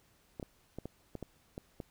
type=clicks; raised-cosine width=2 ms; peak=-27 dBFS; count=8; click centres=0.398 / 0.428 / 0.786 / 0.856 / 1.153 / 1.227 / 1.579 / 1.802 s; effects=pink hiss -68 dBFS RMS until 1.9 s